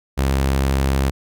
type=tone; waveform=sawtooth; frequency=67.5 Hz; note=C#2; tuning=45 cents flat; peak=-12 dBFS; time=0.17-1.11 s; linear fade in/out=20 ms; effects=none